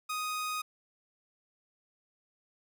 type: tone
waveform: sawtooth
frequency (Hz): 1247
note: D#6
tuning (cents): +3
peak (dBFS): -29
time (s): 0.09-0.62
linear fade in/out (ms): 10
effects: none